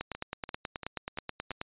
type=two click trains; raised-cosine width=0.3 ms; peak=-18 / -23 dBFS; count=16 / 5; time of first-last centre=0.01-1.614 / 0.15-1.515 s; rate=9.35 / 2.93 Hz; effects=resampled to 8000 Hz